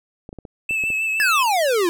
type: clicks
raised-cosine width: 2 ms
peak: -22 dBFS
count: 7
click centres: 0.291 / 0.329 / 0.387 / 0.452 / 0.709 / 0.838 / 0.903 s
type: tone with vibrato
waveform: triangle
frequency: 2616 Hz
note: E7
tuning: 14 cents flat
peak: -18 dBFS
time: 0.69-1.43 s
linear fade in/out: 5 ms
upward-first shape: sine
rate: 6.5 Hz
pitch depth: 29 cents each way
type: exponential sweep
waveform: square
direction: down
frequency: 1760 to 329.6 Hz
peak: -17 dBFS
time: 1.2-1.89 s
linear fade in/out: 0 ms
effects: none